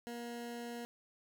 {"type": "tone", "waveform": "20% pulse", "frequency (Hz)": 237.3, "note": "A#3", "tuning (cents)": 31, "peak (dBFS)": -37, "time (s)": [0.07, 0.85], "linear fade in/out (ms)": 0, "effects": []}